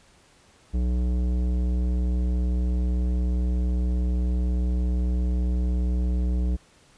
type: tone with tanh clipping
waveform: sine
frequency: 61.2 Hz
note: B1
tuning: 15 cents flat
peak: -23 dBFS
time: 0.73-6.57 s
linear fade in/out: 20 ms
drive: 14 dB
effects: pink hiss -57 dBFS RMS until 6.97 s + resampled to 22050 Hz